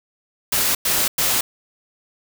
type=noise bursts; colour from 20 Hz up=white; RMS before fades=-19 dBFS; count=3; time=0.52-1.41 s; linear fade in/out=5 ms; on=230 ms; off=100 ms; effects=none